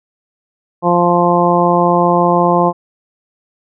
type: harmonic tone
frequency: 174.61 Hz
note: F3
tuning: in tune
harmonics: 1 / 2 / 3 / 4 / 5 / 6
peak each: -16 / -16 / -16 / -16 / -16 / -16 dBFS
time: 0.82-2.73 s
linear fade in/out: 50 ms
effects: none